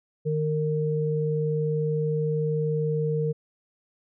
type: tone pair together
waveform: sine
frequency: 153.47 / 459.9 Hz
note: D#3 / A#4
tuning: -23 / -23 cents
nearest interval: octave + perfect fifth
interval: 1900 cents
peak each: -25 / -26 dBFS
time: 0.25-3.33 s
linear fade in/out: 20 ms
effects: none